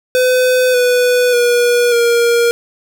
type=tone with pitch steps; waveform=square; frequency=506 / 494.2 / 482.6 / 471.3 Hz; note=B4 / B4 / B4 / A#4; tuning=+42 / +1 / -40 / +19 cents; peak=-10 dBFS; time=0.15-2.51 s; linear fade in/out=0 ms; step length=590 ms; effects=none